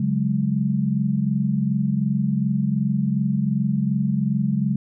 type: chord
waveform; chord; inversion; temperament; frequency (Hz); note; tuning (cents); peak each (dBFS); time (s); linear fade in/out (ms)
sine; C# suspended fourth; none; equal with one note detuned; 140.85 / 185 / 207.7; C#3 / F#3 / G#3; +28 / 0 / 0; -23 / -24 / -22; 0-4.76; 5
effects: none